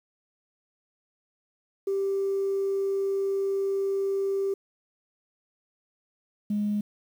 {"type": "tone pair in turn", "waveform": "sine", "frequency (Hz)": [392, 207.7], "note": ["G4", "G#3"], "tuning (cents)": [0, 0], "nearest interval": "major seventh", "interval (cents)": 1100, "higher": "first", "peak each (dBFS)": -23, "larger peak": "neither", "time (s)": [[1.87, 4.54], [6.5, 6.81]], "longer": "first", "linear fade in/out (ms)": 5, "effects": ["tanh soft clip ceiling -20 dBFS", "9-bit"]}